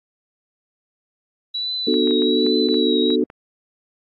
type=tone with vibrato; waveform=sine; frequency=3913 Hz; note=B7; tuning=17 cents flat; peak=-22 dBFS; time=1.54-3.16 s; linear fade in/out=10 ms; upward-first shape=triangle; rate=1.2 Hz; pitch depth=50 cents each way
type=chord; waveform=sine; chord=B minor seventh; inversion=none; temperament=equal with one note detuned; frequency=246.9 / 299 / 370 / 440 Hz; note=B3 / D4 / F#4 / A4; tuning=0 / +31 / 0 / 0 cents; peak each=-21 dBFS; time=1.87-3.24 s; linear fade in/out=5 ms
type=clicks; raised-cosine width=0.5 ms; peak=-23 dBFS; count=9; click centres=1.941 / 2.074 / 2.109 / 2.221 / 2.465 / 2.688 / 2.743 / 3.104 / 3.301 s
effects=AAC 48 kbps